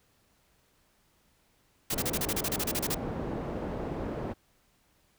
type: noise bursts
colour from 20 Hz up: white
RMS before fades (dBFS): -31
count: 14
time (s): 1.9-2.947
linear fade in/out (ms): 5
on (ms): 46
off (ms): 31
type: low-pass noise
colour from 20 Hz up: white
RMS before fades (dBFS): -35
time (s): 1.91-4.34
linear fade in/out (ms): 20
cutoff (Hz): 470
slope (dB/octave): 12
effects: pink hiss -68 dBFS RMS until 5.18 s